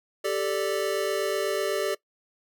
square chord, G suspended second, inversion none, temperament equal, 392 / 440 / 587.3 Hz, G4 / A4 / D5, 0 / 0 / 0 cents, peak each -30 / -30 / -30 dBFS, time 0.24-1.95 s, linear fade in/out 10 ms, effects noise-tail reverb RT60 0.1 s tail -20 dB re dry

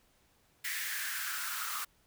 white noise with high-pass filter sweep, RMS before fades -37 dBFS, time 0.64-1.85 s, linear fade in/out 10 ms, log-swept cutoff 1900 to 1200 Hz, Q 5.5, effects pink hiss -69 dBFS RMS until 2.06 s

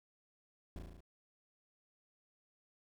brown noise with echo, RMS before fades -44 dBFS, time 0.76-0.79 s, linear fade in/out 2 ms, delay 36 ms, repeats 6, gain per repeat -2 dB, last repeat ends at 1.006 s, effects none

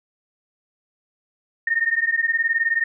sine beating tone pair, 1826 / 1845 Hz, A#6 / A#6, -36 / -18 cents, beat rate 19 Hz, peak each -21 / -21 dBFS, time 1.67-2.84 s, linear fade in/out 5 ms, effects none

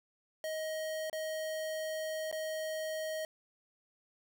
square tone with dropouts, 629 Hz, D#5, 19 cents sharp, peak -36 dBFS, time 0.44-3.25 s, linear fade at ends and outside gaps 1 ms, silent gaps 1.098-1.129 / 2.314-2.326 s, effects none

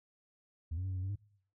sine tone with pitch steps, 80.7 / 91.6 / 95 / 93.4 / 92 / 95.9 / 101.2 Hz, E2 / F#2 / F#2 / F#2 / F#2 / G2 / G#2, -36 / -17 / +46 / +17 / -9 / -37 / -44 cents, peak -32 dBFS, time 0.71-1.158 s, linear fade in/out 10 ms, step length 64 ms, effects noise-tail reverb RT60 0.6 s tail -23 dB re dry + tanh soft clip ceiling -33 dBFS

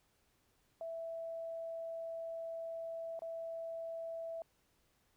sine tone with dropouts, 660 Hz, E5, 2 cents sharp, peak -40 dBFS, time 0.81-4.42 s, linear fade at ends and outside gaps 1 ms, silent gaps 3.192-3.22 s, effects pink hiss -75 dBFS RMS until 5.16 s

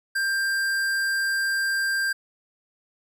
sine tone with tanh clipping, 1586 Hz, G6, 20 cents sharp, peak -24 dBFS, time 0.15-2.13 s, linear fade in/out 10 ms, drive 18 dB, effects none

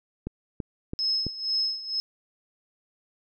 click train, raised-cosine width 3 ms, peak -18 dBFS, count 4, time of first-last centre 0.27-1.267 s, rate 3.01 Hz
sine tone with tremolo, 5180 Hz, E8, 31 cents flat, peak -22 dBFS, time 0.99-2 s, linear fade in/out 0 ms, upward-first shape sine, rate 2.1 Hz, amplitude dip 80%
effects none

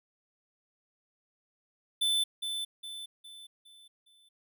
square tone with echo, 3520 Hz, A7, in tune, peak -26 dBFS, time 2.01-2.24 s, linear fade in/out 10 ms, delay 410 ms, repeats 5, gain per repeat -7 dB, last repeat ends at 4.29 s, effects none

